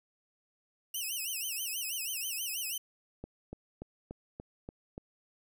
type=tone with vibrato; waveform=5% pulse; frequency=2794 Hz; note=F7; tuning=in tune; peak=-26 dBFS; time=0.94-2.78 s; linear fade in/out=5 ms; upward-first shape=sine; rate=6.2 Hz; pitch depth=180 cents each way
type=click train; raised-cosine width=2 ms; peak=-28 dBFS; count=7; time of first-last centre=3.24-4.979 s; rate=3.45 Hz
effects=none